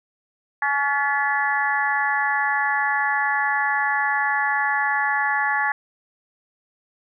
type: harmonic tone with a mistuned harmonic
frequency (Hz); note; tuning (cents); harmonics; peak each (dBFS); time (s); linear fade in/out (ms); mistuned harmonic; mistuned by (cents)
281.8; C#4; +29; 3 / 4 / 5 / 6 / 7; -24 / -28 / -31 / -22 / -28; 0.62-5.72; 2; 6; +32
effects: none